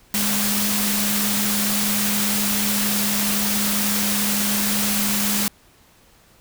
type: tone in noise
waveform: sine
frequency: 206 Hz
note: G#3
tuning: 14 cents flat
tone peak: -24 dBFS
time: 0.14-5.48 s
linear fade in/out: 2 ms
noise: white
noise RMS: -22 dBFS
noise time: 0.14-5.48 s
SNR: -5 dB
effects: pink hiss -54 dBFS RMS until 6.4 s